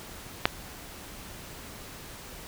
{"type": "click", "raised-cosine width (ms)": 0.3, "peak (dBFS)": -3, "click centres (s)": 0.455, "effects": ["pink hiss -44 dBFS RMS until 2.47 s"]}